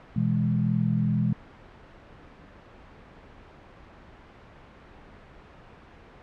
sine chord, E major, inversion second, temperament equal, 123.47 / 164.81 / 207.7 Hz, B2 / E3 / G#3, 0 / 0 / 0 cents, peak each -26 dBFS, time 0.16-1.33 s, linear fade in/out 5 ms, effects pink hiss -49 dBFS RMS until 6.22 s + low-pass 2000 Hz 12 dB/octave

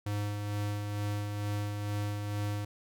square tone with tremolo, 103.3 Hz, G#2, 9 cents flat, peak -31 dBFS, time 0.06-2.65 s, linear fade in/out 5 ms, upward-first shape sine, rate 2.2 Hz, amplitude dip 35%, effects none

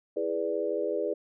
sine chord, E dominant seventh, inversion none, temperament equal, 329.6 / 415.3 / 493.9 / 587.3 Hz, E4 / G#4 / B4 / D5, 0 / 0 / 0 / 0 cents, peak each -35 / -31 / -32 / -33 dBFS, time 0.16-1.14 s, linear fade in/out 10 ms, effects none

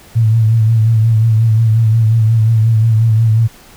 sine tone with vibrato, 111.9 Hz, A2, 30 cents sharp, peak -7 dBFS, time 0.15-3.48 s, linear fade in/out 20 ms, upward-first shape sine, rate 5.6 Hz, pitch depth 49 cents each way, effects pink hiss -41 dBFS RMS until 3.76 s

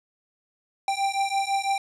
square beating tone pair, 784 / 790 Hz, G5 / G5, 0 / +13 cents, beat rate 6 Hz, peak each -27 dBFS, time 0.88-1.78 s, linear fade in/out 2 ms, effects resampled to 22050 Hz + 10-bit

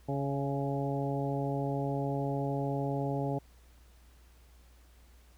harmonic tone with a mistuned harmonic, 139.5 Hz, C#3, 11 cents sharp, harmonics 1 / 2 / 3 / 4 / 5 / 6, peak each -33 / -36 / -38 / -39 / -40 / -41 dBFS, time 0.08-3.39 s, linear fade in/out 10 ms, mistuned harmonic 5, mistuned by -24 cents, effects added 60 Hz sine -56 dBFS peak until 5.37 s + pink hiss -65 dBFS RMS until 5.37 s

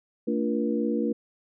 sine tone cluster, 225.5 / 289.3 / 346.3 / 478.5 Hz, A3 / D4 / F4 / A#4, +43 / -26 / -15 / +45 cents, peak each -27 / -29 / -31 / -30 dBFS, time 0.27-1.13 s, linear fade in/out 10 ms, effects none

